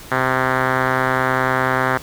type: tone with low-pass filter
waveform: 5% pulse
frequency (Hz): 130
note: C3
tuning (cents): -11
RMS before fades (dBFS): -18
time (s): 0.11-1.98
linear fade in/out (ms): 10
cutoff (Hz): 1800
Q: 2
effects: pink hiss -38 dBFS RMS until 2.02 s